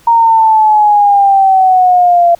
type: exponential sweep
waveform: sine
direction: down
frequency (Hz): 934 to 683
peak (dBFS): -4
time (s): 0.07-2.35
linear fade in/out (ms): 5
effects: pink hiss -45 dBFS RMS until 2.39 s